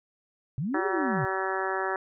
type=linear two-way sweep; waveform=sine; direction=up then down; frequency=117.7 to 415.3 to 117.7 Hz; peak=-27 dBFS; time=0.58-1.25 s; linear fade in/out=0 ms; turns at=0.86 s
type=harmonic tone; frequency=190.5 Hz; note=G3; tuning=49 cents flat; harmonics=2 / 3 / 4 / 5 / 6 / 7 / 8 / 9 / 10; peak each=-32 / -37 / -34 / -35 / -39 / -35 / -39 / -34 / -43 dBFS; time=0.74-1.96 s; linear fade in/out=2 ms
effects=none